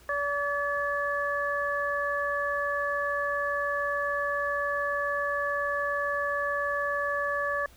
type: harmonic tone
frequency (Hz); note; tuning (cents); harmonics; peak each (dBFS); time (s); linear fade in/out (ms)
573; D5; -43; 1 / 2 / 3; -31 / -31 / -30; 0.09-7.66; 2
effects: added 60 Hz sine -54 dBFS peak until 7.76 s + pink hiss -57 dBFS RMS until 7.76 s